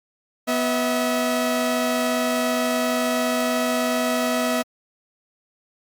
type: tone pair together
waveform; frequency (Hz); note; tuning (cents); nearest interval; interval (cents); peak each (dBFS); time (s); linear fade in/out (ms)
sawtooth; 246.8 / 645.7; B3 / E5; -1 / -36; octave + perfect fourth; 1665; -19; 0.47-4.63; 20
effects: Opus 48 kbps